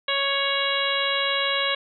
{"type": "harmonic tone with a mistuned harmonic", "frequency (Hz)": 554.4, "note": "C#5", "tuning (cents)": 0, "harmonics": [1, 2, 3, 4, 5, 6, 7], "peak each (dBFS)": [-29, -29, -29, -29, -29, -29, -29], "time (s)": [0.08, 1.75], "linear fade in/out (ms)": 5, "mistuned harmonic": 5, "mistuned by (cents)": 32, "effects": []}